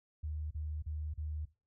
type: tone bursts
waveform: sine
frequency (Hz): 76.4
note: D#2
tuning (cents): -31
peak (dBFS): -36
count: 4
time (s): 0.23-1.455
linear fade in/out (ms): 10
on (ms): 280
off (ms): 35
effects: noise-tail reverb RT60 0.3 s tail -18 dB re dry